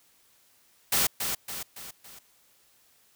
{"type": "noise with echo", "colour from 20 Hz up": "white", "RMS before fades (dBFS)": -24, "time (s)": [0.92, 1.07], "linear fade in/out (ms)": 5, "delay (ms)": 280, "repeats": 4, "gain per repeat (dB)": -6, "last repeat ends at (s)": 2.19, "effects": ["white hiss -63 dBFS RMS until 3.15 s"]}